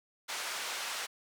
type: band-pass noise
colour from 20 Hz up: pink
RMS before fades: -38 dBFS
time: 0.28-1.07 s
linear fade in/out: 20 ms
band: 1000 to 8600 Hz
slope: 12 dB/octave
effects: none